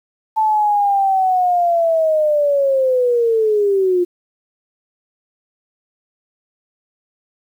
sine linear sweep, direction down, 880 to 349.2 Hz, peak -12 dBFS, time 0.36-4.05 s, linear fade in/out 20 ms, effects 8-bit

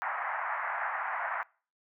pink band-pass noise, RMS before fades -34 dBFS, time 0.02-1.43 s, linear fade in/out 0 ms, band 720 to 2000 Hz, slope 48 dB/octave, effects noise-tail reverb RT60 0.4 s tail -24 dB re dry

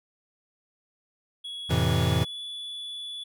triangle tone with pitch glide, 3354 to 3436 Hz, G#7 to A7, +16 to -42 cents, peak -33 dBFS, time 1.44-3.24 s, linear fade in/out 10 ms, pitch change +42 cents, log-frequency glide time 1.85-2.41 s
square chord, F major seventh, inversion none, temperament equal, 87.31 / 110 / 130.81 / 164.81 Hz, F2 / A2 / C3 / E3, 0 / 0 / 0 / 0 cents, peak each -28 dBFS, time 1.69-2.25 s, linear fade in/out 20 ms
effects none

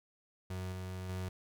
35% pulse tone with level steps, 92.5 Hz, F#2, in tune, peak -36 / -38 / -35 dBFS, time 0.5-1.29 s, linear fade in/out 5 ms, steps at 0.72 / 1.09 s, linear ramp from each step 2 ms, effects none

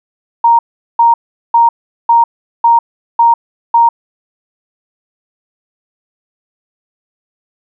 sine tone bursts, 932.3 Hz, A#5, in tune, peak -4 dBFS, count 7, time 0.44-3.89 s, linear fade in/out 5 ms, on 150 ms, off 400 ms, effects none

